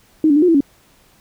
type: tone with pitch steps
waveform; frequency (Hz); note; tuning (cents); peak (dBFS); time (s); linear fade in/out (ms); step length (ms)
sine; 312.9 / 285.6 / 302 / 360.1 / 330.3 / 279.3; D#4 / D4 / D4 / F#4 / E4 / C#4; +10 / -48 / +48 / -47 / +4 / +13; -9; 0.24-0.606; 2; 61
effects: pink hiss -53 dBFS RMS until 1.2 s